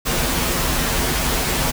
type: noise with comb filter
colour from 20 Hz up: pink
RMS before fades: -20 dBFS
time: 0.05-1.72 s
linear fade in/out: 20 ms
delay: 10 ms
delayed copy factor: -0.75
effects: none